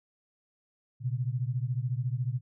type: beating tone pair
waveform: sine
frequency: 120 / 134 Hz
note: B2 / C3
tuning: -49 / +42 cents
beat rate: 14 Hz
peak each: -30 / -32 dBFS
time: 1-2.41 s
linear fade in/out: 50 ms
effects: none